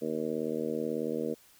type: harmonic tone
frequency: 78.3 Hz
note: D#2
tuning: 11 cents sharp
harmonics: 2 / 3 / 4 / 5 / 6 / 7 / 8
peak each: -45 / -36 / -37 / -38 / -34 / -41 / -44 dBFS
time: 0.01-1.35 s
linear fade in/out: 20 ms
effects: white hiss -60 dBFS RMS until 1.59 s